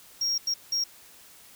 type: tone bursts at uneven times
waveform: triangle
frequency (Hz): 5588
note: F8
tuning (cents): 0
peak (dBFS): -23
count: 3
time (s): 0.21-0.38 / 0.47-0.54 / 0.72-0.84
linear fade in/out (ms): 5
effects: white hiss -52 dBFS RMS until 1.55 s